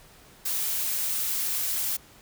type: noise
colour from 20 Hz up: blue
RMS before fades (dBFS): -28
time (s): 0.45-1.97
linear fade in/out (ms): 10
effects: pink hiss -53 dBFS RMS until 2.21 s